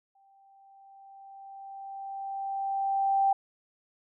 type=tone with exponential growth; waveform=sine; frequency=784 Hz; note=G5; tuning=in tune; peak=-20 dBFS; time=0.15-3.33 s; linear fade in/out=5 ms; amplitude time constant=690 ms; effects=none